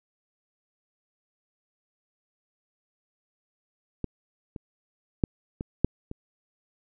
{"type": "clicks", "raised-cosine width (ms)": 3, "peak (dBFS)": [-16, -24, -8, -19, -6, -23], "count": 6, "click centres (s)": [4.043, 4.562, 5.238, 5.609, 5.846, 6.114], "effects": []}